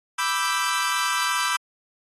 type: chord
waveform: sawtooth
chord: E minor seventh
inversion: second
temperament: equal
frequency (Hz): 987.8 / 1174.7 / 1318.5 / 1568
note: B5 / D6 / E6 / G6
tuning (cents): 0 / 0 / 0 / 0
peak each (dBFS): -24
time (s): 0.18-1.57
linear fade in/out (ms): 10
effects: AAC 32 kbps